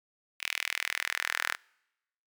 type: tone with high-pass filter sweep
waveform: sawtooth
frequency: 40.12 Hz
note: E1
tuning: 46 cents flat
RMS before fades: -33 dBFS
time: 0.39-1.57 s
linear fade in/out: 50 ms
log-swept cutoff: 2400 to 1600 Hz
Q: 3.1
effects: noise-tail reverb RT60 0.9 s tail -26 dB re dry